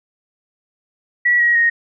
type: tone with pitch steps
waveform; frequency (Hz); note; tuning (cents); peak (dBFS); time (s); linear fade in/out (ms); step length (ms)
sine; 1937 / 1901.5 / 1866.7; B6 / A#6 / A#6; -34 / +34 / +2; -11; 1.25-1.7; 10; 150
effects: none